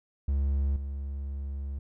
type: tone with level steps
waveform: triangle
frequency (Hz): 69.4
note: C#2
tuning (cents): +3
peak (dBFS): -22 / -30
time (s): 0.28-1.79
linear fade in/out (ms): 5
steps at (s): 0.76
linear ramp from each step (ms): 5
effects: none